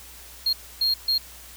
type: tone bursts at uneven times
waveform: triangle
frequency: 4240 Hz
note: C8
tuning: 22 cents sharp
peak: -18 dBFS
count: 3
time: 0.46-0.53 / 0.81-0.94 / 1.08-1.18 s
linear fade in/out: 5 ms
effects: added 60 Hz sine -49 dBFS peak until 1.56 s + white hiss -45 dBFS RMS until 1.56 s